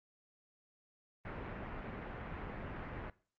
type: low-pass noise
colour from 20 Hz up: pink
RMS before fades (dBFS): -44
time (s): 1.25-3.1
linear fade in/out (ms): 2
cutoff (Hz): 2200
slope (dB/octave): 24
effects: noise-tail reverb RT60 0.4 s tail -20 dB re dry + Opus 24 kbps